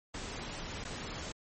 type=noise with dropouts; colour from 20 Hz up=pink; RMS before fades=-41 dBFS; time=0.14-1.32 s; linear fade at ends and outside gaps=5 ms; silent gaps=0.841-0.849 s; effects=MP3 32 kbps

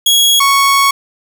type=tone pair in turn; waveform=sawtooth; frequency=3322 / 1108.6 Hz; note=G#7 / C#6; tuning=0 / 0 cents; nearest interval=octave + perfect fifth; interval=1900 cents; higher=first; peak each=-4 dBFS; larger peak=neither; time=0.06-0.4 / 0.4-0.91 s; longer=second; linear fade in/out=5 ms; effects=none

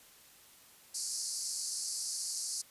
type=band-pass noise; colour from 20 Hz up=pink; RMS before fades=-38 dBFS; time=0.94-2.62 s; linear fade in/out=10 ms; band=4400 to 11000 Hz; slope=96 dB/octave; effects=white hiss -59 dBFS RMS until 2.7 s + resampled to 32000 Hz

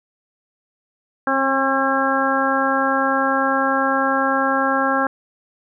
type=harmonic tone with a mistuned harmonic; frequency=270 Hz; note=C#4; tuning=45 cents flat; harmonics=1 / 2 / 3 / 4 / 5 / 6; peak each=-23 / -23 / -23 / -23 / -23 / -23 dBFS; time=1.27-5.07 s; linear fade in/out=2 ms; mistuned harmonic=1; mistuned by=-15 cents; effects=none

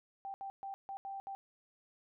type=tone bursts at uneven times; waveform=sine; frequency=784 Hz; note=G5; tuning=in tune; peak=-40 dBFS; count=6; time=0.25-0.34 / 0.41-0.5 / 0.63-0.74 / 0.89-0.97 / 1.05-1.2 / 1.27-1.35 s; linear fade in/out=0 ms; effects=none

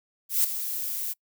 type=noise with ADSR envelope; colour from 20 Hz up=violet; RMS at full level=-20 dBFS; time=0.29-1.14 s; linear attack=150 ms; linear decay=8 ms; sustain=-11 dB; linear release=25 ms; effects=noise-tail reverb RT60 0.1 s tail -26 dB re dry

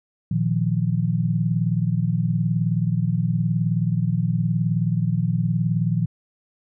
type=chord; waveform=sine; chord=Bb suspended fourth; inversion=none; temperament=equal; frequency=116.54 / 155.56 / 174.61 Hz; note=Bb2 / Eb3 / F3; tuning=0 / 0 / 0 cents; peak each=-23 dBFS; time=0.31-6.06 s; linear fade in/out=5 ms; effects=none

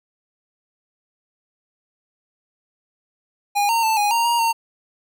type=tone with pitch steps; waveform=square; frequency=817 / 919 / 885 / 826 / 928 / 942 / 916 Hz; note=G#5 / A#5 / A5 / G#5 / A#5 / A#5 / A#5; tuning=-29 / -25 / +10 / -10 / -8 / +18 / -31 cents; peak=-17 dBFS; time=3.55-4.53 s; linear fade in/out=20 ms; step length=140 ms; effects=none

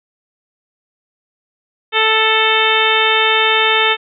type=harmonic tone with a mistuned harmonic; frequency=440 Hz; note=A4; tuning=in tune; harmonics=1 / 2 / 3 / 4 / 5 / 6 / 7 / 8; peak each=-19 / -19 / -19 / -19 / -19 / -19 / -19 / -19 dBFS; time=1.92-3.97 s; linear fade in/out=50 ms; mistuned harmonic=8; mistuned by=+48 cents; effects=none

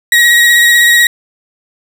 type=tone with vibrato; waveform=35% pulse; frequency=1900 Hz; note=A#6; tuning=33 cents sharp; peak=-3 dBFS; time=0.12-1.07 s; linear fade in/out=2 ms; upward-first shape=sine; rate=16 Hz; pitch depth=17 cents each way; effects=none

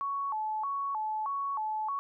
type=tone with vibrato; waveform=sine; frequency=981 Hz; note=B5; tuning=12 cents flat; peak=-30 dBFS; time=0.01-1.99 s; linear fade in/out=0 ms; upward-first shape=square; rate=1.6 Hz; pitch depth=220 cents each way; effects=none

